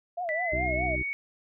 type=tone with vibrato; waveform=sine; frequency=668 Hz; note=E5; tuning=23 cents sharp; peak=-29 dBFS; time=0.17-0.96 s; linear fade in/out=10 ms; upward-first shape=triangle; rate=4.8 Hz; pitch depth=180 cents each way
type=tone with pitch glide; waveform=sine; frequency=1977 to 2232 Hz; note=B6 to C#7; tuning=+1 to +11 cents; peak=-29 dBFS; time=0.29-1.13 s; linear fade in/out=0 ms; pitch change=+210 cents; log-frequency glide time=0.39-0.83 s
type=harmonic tone; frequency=62.9 Hz; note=B1; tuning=32 cents sharp; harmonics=1 / 2 / 3 / 4 / 5 / 6; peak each=-32 / -37 / -44 / -46 / -37 / -40 dBFS; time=0.52-1.03 s; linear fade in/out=10 ms
effects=none